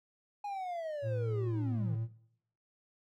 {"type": "linear sweep", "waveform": "triangle", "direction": "down", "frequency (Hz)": [830.6, 140], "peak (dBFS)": -34, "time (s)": [0.44, 1.96], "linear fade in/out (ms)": 5}
{"type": "tone with vibrato", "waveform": "triangle", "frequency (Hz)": 112.6, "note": "A2", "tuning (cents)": 40, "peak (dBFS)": -31, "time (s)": [1.02, 2.08], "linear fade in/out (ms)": 50, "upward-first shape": "sine", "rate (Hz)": 5.1, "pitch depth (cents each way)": 16}
{"effects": ["noise-tail reverb RT60 0.7 s tail -17 dB re dry"]}